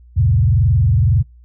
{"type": "tone with frequency modulation", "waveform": "sine", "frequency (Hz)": 102.8, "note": "G#2", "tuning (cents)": -17, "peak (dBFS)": -10, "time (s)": [0.16, 1.23], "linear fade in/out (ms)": 20, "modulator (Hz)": 21.8, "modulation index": 1.4, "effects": ["noise-tail reverb RT60 0.2 s tail -26 dB re dry", "added 60 Hz sine -41 dBFS peak until 1.44 s"]}